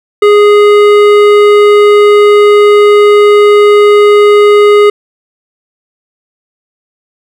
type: tone with hard clipping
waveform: sine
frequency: 414.2 Hz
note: G#4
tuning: 5 cents flat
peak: -3 dBFS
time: 0.22-4.9 s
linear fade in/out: 5 ms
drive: 13 dB
effects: none